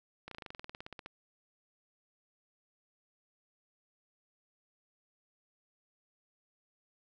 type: slowing click train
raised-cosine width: 0.3 ms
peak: -28 dBFS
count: 17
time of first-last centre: 0.28-1.061 s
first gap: 33 ms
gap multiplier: 1.05
effects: none